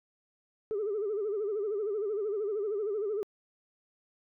sine tone with vibrato, 416 Hz, G#4, 3 cents sharp, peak -28 dBFS, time 0.71-3.23 s, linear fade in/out 0 ms, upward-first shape sine, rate 13 Hz, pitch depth 110 cents each way, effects tanh soft clip ceiling -26 dBFS

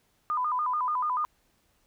sine tone with vibrato, 1105 Hz, C#6, 6 cents flat, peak -25 dBFS, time 0.3-1.25 s, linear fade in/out 0 ms, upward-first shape square, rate 6.9 Hz, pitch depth 170 cents each way, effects pink hiss -69 dBFS RMS until 1.86 s

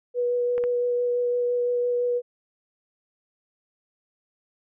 sine tone with vibrato, 487.2 Hz, B4, 24 cents flat, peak -21 dBFS, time 0.14-2.22 s, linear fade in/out 50 ms, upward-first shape sine, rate 5.9 Hz, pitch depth 9 cents each way
clicks, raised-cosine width 0.5 ms, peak -22 dBFS, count 2, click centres 0.58 / 0.639 s
effects none

